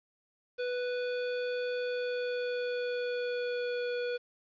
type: tone with pitch glide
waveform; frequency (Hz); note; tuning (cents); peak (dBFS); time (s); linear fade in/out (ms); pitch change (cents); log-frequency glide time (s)
square; 494 to 487.5; B4 to B4; 0 to -23; -32; 0.58-4.18; 20; -23; 1.77-3.95
effects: resampled to 11025 Hz + 10-bit